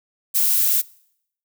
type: noise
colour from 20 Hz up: violet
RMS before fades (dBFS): -18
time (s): 0.34-0.82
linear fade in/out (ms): 20
effects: noise-tail reverb RT60 0.7 s tail -23 dB re dry